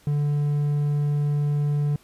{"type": "tone", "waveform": "triangle", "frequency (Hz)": 146.2, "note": "D3", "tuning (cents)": -7, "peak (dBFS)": -18, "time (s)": [0.07, 1.96], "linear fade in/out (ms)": 2, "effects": ["pink hiss -56 dBFS RMS until 2.03 s", "resampled to 32000 Hz"]}